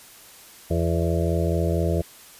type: harmonic tone with a mistuned harmonic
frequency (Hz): 84.2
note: E2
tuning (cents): +37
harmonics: 1 / 2 / 4 / 5 / 6 / 7 / 8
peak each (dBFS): -23 / -26 / -29 / -30 / -31 / -31 / -32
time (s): 0.7-2.02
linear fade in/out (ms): 10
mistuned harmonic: 8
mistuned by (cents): -26
effects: white hiss -47 dBFS RMS until 2.39 s + resampled to 32000 Hz